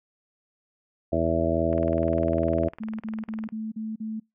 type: harmonic tone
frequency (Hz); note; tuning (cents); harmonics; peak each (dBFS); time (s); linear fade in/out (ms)
82.41; E2; 0; 1 / 2 / 3 / 4 / 5 / 6 / 7 / 8; -30 / -32 / -30 / -28 / -35 / -33 / -28 / -26; 1.12-2.69; 10
type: click train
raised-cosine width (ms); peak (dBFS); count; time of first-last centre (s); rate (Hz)
0.5; -26; 36; 1.73-3.489; 19.9
type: tone bursts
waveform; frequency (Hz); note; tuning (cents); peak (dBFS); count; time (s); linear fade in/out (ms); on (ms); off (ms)
sine; 219; A3; -8; -29; 6; 2.8-4.2; 10; 200; 40
effects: noise-tail reverb RT60 0.2 s tail -26 dB re dry